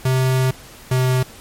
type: tone pair in turn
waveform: square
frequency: 130 / 128.51 Hz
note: C3 / C3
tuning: -11 / -31 cents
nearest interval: unison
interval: 20 cents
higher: first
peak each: -15 dBFS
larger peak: neither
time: 0.05-0.51 / 0.91-1.23 s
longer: first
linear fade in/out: 5 ms
effects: pink hiss -41 dBFS RMS until 1.4 s + MP3 64 kbps